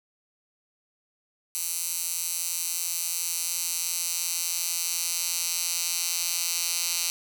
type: tone with high-pass filter sweep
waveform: 10% pulse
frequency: 171.4 Hz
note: F3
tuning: 32 cents flat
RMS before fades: -29 dBFS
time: 1.55-7.1 s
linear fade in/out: 0 ms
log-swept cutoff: 7900 to 5000 Hz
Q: 0.98
effects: none